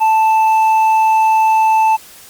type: tone with hard clipping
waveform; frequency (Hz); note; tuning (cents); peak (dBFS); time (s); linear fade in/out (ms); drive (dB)
sine; 880; A5; 0; -10; 0-1.97; 20; 4
effects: white hiss -39 dBFS RMS until 2.29 s + Opus 32 kbps